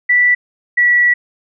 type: tone pair in turn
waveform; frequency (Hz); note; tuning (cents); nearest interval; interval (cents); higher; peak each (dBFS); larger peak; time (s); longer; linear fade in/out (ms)
sine; 1966 / 1943.4; B6 / B6; -8 / -28; unison; 20; first; -8; neither; 0.09-0.35 / 0.77-1.14; second; 10
effects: none